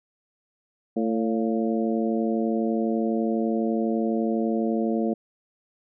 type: harmonic tone with a mistuned harmonic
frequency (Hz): 112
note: A2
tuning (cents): +31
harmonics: 2 / 3 / 4 / 5 / 6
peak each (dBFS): -24 / -28 / -30 / -32 / -34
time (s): 0.96-5.14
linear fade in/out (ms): 10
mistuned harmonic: 6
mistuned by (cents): +56
effects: none